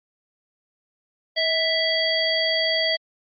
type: harmonic tone with a mistuned harmonic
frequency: 659.3 Hz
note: E5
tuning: in tune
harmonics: 1 / 3 / 5 / 7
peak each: -25 / -25 / -25 / -25 dBFS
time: 1.36-2.97 s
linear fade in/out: 20 ms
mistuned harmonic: 1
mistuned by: -42 cents
effects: Opus 48 kbps